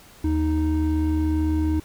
triangle tone pair together, 77.84 / 311.1 Hz, D#2 / D#4, +1 / 0 cents, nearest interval 2 octaves, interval 2399 cents, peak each -20 dBFS, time 0.24-1.8 s, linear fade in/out 5 ms, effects pink hiss -49 dBFS RMS until 1.84 s

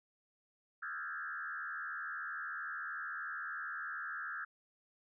sine tone with frequency modulation, 1500 Hz, F#6, 23 cents sharp, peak -39 dBFS, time 0.82-4.45 s, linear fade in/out 10 ms, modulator 76.6 Hz, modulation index 2.8, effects none

